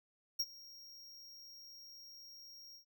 square tone with ADSR envelope, 5588 Hz, F8, in tune, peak -31 dBFS, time 0.39-2.85 s, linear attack 11 ms, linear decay 45 ms, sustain -22 dB, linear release 100 ms, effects none

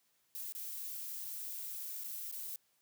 violet noise with dropouts, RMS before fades -43 dBFS, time 0.35-2.56 s, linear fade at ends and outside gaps 0 ms, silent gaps 0.523-0.55 / 1.246-1.249 / 2.037-2.043 / 2.314-2.325 s, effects white hiss -75 dBFS RMS until 2.81 s + high-pass 80 Hz 12 dB/octave

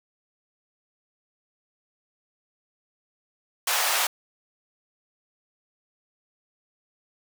pink high-pass noise, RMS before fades -24 dBFS, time 3.67-4.07 s, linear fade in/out 5 ms, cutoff 690 Hz, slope 24 dB/octave, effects none

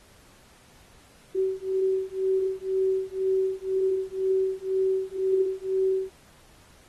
sine beating tone pair, 379.4 / 381.4 Hz, F#4 / G4, +43 / -47 cents, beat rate 2 Hz, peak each -26 dBFS, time 1.35-6.11 s, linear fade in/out 20 ms, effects pink hiss -56 dBFS RMS until 6.88 s + AAC 32 kbps

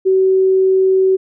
sine tone, 379.2 Hz, F#4, 43 cents sharp, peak -9 dBFS, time 0.05-1.17 s, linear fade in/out 20 ms, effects none

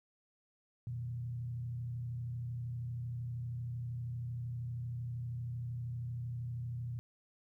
sine tone with frequency modulation, 120 Hz, B2, 49 cents flat, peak -37 dBFS, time 0.87-6.99 s, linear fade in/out 0 ms, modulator 32.8 Hz, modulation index 0.49, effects 13-bit

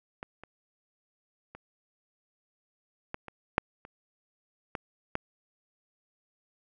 clicks, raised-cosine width 0.5 ms, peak -23 / -30 / -29 / -19 / -27 / -6 / -30 / -18 / -14 dBFS, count 9, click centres 0.229 / 0.436 / 1.55 / 3.144 / 3.283 / 3.581 / 3.851 / 4.752 / 5.154 s, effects none

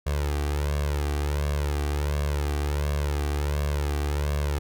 sawtooth tone with flanger, 72.9 Hz, D2, 12 cents flat, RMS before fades -26 dBFS, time 0.06-4.59 s, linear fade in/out 10 ms, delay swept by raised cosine 1.8 to 2.59 ms, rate 1.4 Hz, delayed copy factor +0.8, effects none

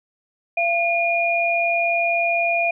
sine tone pair together, 682.5 / 2432 Hz, F5 / D#7, -40 / -40 cents, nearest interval octave + minor seventh, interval 2200 cents, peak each -20 / -20 dBFS, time 0.57-2.71 s, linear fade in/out 5 ms, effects none

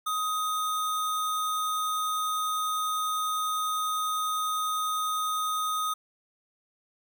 sine tone with sample-and-hold, 1255 Hz, D#6, 15 cents sharp, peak -26 dBFS, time 0.06-5.94 s, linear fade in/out 10 ms, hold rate 4900 Hz, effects none

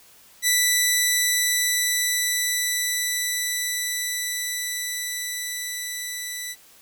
10% pulse tone with level ramp, 1975.5 Hz, B6, in tune, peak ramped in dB -8 to -21 dBFS, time 0.42-6.56 s, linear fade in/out 50 ms, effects white hiss -52 dBFS RMS until 6.81 s

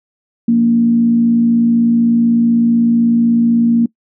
sine tone with frequency modulation, 233.1 Hz, A#3, in tune, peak -8 dBFS, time 0.48-3.86 s, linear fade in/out 5 ms, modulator 56 Hz, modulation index 0.33, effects noise-tail reverb RT60 0.1 s tail -22 dB re dry

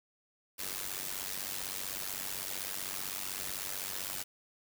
white noise with amplitude modulation, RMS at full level -35 dBFS, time 0.58-4.24 s, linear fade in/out 20 ms, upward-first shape sine, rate 95.8 Hz, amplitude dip 85%, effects none

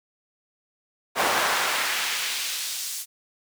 brown noise with high-pass filter sweep, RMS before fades -26 dBFS, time 1.15-3.06 s, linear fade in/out 50 ms, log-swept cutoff 700 to 7100 Hz, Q 0.9, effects none

